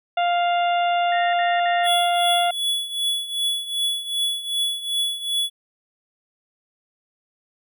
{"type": "harmonic tone", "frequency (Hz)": 699, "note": "F5", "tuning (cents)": 1, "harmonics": [1, 2, 3, 4, 5], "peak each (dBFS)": [-18, -29, -33, -31, -34], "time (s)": [0.17, 2.51], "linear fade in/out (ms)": 5}
{"type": "tone bursts", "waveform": "sine", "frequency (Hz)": 1843, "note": "A#6", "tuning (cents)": -20, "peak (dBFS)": -27, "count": 3, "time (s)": [1.12, 1.866], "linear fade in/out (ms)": 2, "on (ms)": 210, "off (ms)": 58}
{"type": "tone with tremolo", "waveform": "square", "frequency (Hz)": 3400, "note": "G#7", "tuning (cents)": 40, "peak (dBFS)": -19, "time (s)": [1.83, 5.5], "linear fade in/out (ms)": 50, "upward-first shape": "triangle", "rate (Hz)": 2.6, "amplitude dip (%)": 80}
{"effects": []}